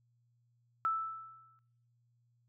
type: tone with exponential decay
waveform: sine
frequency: 1318.5 Hz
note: E6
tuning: in tune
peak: -27 dBFS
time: 0.85-1.59 s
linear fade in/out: 0 ms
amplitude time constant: 160 ms
effects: noise-tail reverb RT60 0.6 s tail -19 dB re dry + added 119 Hz sine -70 dBFS peak until 2.48 s